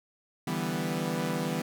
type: chord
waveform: sawtooth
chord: E minor seventh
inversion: third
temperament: equal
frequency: 146.83 / 164.81 / 196 / 246.9 Hz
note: D3 / E3 / G3 / B3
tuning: 0 / 0 / 0 / 0 cents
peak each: -34 / -29 / -31 / -30 dBFS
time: 0.47-1.62 s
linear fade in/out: 5 ms
effects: none